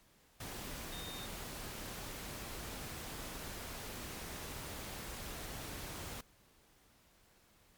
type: tone in noise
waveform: sine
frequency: 3674 Hz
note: A#7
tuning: 26 cents flat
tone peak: -48 dBFS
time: 0.92-1.26 s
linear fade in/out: 5 ms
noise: pink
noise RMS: -45 dBFS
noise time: 0.4-6.21 s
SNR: -6 dB
effects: pink hiss -67 dBFS RMS until 7.77 s + MP3 96 kbps